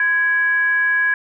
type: tone with frequency modulation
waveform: sine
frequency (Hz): 1661.2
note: G#6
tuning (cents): 0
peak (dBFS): -14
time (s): 0-1.14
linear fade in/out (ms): 2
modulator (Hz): 636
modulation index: 0.32
effects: none